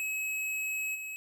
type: tone with level steps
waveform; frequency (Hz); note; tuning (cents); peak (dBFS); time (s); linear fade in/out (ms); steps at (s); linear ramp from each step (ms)
square; 2564; E7; -49; -32 / -38; 0-1.16; 0; 0.94; 20
effects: none